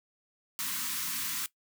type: band-stop noise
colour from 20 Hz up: white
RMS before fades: -34 dBFS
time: 0.59-1.46 s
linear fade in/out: 0 ms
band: 310 to 940 Hz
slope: 96 dB/octave
effects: noise-tail reverb RT60 0.1 s tail -18 dB re dry + high-pass 150 Hz 12 dB/octave